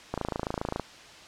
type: click train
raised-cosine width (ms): 1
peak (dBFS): -15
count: 19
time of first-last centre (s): 0.14-0.797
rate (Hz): 27.4
effects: white hiss -48 dBFS RMS until 1.27 s + low-pass 5000 Hz 12 dB/octave